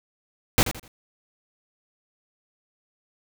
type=noise with echo; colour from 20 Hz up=pink; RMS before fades=-17 dBFS; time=0.58-0.63 s; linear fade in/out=0 ms; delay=83 ms; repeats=3; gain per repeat=-11 dB; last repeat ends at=0.879 s; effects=none